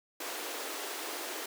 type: high-pass noise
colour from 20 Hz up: pink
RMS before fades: -39 dBFS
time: 0.2-1.46 s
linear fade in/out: 5 ms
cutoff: 300 Hz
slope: 48 dB/octave
effects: none